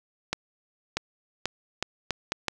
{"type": "accelerating click train", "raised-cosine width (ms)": 0.2, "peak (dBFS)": -9, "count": 7, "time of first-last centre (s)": [0.33, 2.483], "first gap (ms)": 640, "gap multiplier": 0.76, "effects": []}